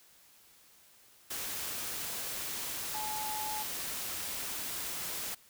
sine tone in noise, 856 Hz, A5, 48 cents flat, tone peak -37 dBFS, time 2.94-3.63 s, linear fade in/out 10 ms, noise white, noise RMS -38 dBFS, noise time 1.3-5.35 s, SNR -2 dB, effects white hiss -61 dBFS RMS until 5.49 s

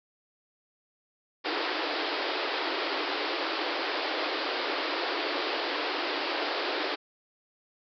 pink band-pass noise, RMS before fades -31 dBFS, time 1.44-6.96 s, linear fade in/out 20 ms, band 290 to 5000 Hz, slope 96 dB/octave, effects none

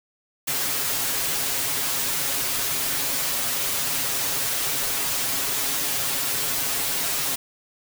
white noise with comb filter, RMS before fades -25 dBFS, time 0.47-7.36 s, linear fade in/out 10 ms, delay 7.3 ms, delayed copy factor +0.95, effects none

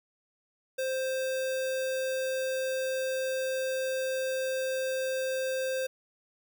sine tone with sample-and-hold, 523.3 Hz, C5, in tune, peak -28 dBFS, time 0.78-5.87 s, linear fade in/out 10 ms, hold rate 2100 Hz, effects none

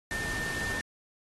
sine tone in noise, 1800 Hz, A6, 39 cents sharp, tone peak -33 dBFS, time 0.11-0.81 s, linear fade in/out 0 ms, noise pink, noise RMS -37 dBFS, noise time 0.11-0.81 s, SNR +1 dB, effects low-pass 12000 Hz 12 dB/octave + AAC 32 kbps

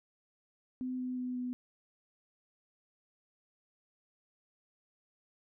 sine tone with pitch steps, 254.7 / 252.8 / 250.9 / 249 Hz, C4 / B3 / B3 / B3, -46 / +41 / +28 / +14 cents, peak -34 dBFS, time 0.81-1.53 s, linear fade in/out 0 ms, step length 180 ms, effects none

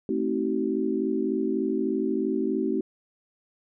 sine chord, A diminished seventh, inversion none, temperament just, 220 / 264 / 316.8 / 380.2 Hz, A3 / C4 / Eb4 / Gb4, 0 / +16 / +31 / +47 cents, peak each -30 / -29 / -29 / -28 dBFS, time 0.09-2.81 s, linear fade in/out 2 ms, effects none

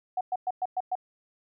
sine tone bursts, 740 Hz, F#5, in tune, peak -25 dBFS, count 6, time 0.17-0.954 s, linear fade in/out 5 ms, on 39 ms, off 110 ms, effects none

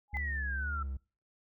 sine tone with exponential growth, 830.6 Hz, G#5, in tune, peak -35 dBFS, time 0.08-0.17 s, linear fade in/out 0 ms, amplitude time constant 18 ms
triangle tone with vibrato, 69.3 Hz, C#2, in tune, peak -33 dBFS, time 0.13-0.97 s, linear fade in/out 5 ms, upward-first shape sine, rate 2.1 Hz, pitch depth 78 cents each way
sine exponential sweep, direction down, 2061 to 1318.5 Hz, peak -35 dBFS, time 0.14-0.83 s, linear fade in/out 5 ms
effects noise-tail reverb RT60 0.4 s tail -24 dB re dry

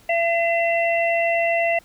harmonic tone, 676 Hz, E5, 43 cents sharp, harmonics 1 / 3 / 4, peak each -19 / -24 / -25 dBFS, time 0.09-1.79 s, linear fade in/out 5 ms, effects pink hiss -53 dBFS RMS until 1.84 s

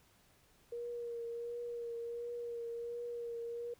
sine tone with vibrato, 472.1 Hz, A#4, 22 cents sharp, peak -39 dBFS, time 0.72-3.74 s, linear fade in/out 5 ms, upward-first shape triangle, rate 1.4 Hz, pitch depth 25 cents each way, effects pink hiss -68 dBFS RMS until 3.79 s

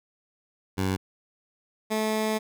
15% pulse tone pair in turn, 94.8 / 217.2 Hz, F#2 / A3, +43 / -22 cents, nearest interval octave + major second, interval 1435 cents, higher second, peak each -18 dBFS, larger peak neither, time 0.77-0.97 / 1.9-2.39 s, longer second, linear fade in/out 20 ms, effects none

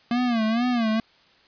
square tone with vibrato, 233.1 Hz, A#3, in tune, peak -21 dBFS, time 0.11-1 s, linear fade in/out 2 ms, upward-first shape sine, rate 2.2 Hz, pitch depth 120 cents each way, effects white hiss -57 dBFS RMS until 1.47 s + resampled to 11025 Hz

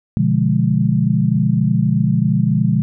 sine chord, B diminished seventh, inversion none, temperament equal, 123.47 / 146.83 / 174.61 / 207.7 Hz, B2 / D3 / F3 / Ab3, 0 / 0 / 0 / 0 cents, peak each -18 dBFS, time 0.17-2.82 s, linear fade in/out 0 ms, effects none

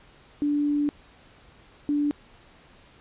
sine tone bursts at uneven times, 291.8 Hz, D4, 11 cents flat, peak -21 dBFS, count 2, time 0.42-0.89 / 1.89-2.11 s, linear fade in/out 0 ms, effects pink hiss -54 dBFS RMS until 3 s + resampled to 8000 Hz

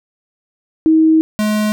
sine / square tone pair in turn, 318.1 / 212.3 Hz, D#4 / G#3, +38 / +38 cents, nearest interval perfect fifth, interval 700 cents, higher first, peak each -7 / -14 dBFS, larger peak first, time 0.86-1.21 / 1.39-1.72 s, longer first, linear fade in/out 0 ms, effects none

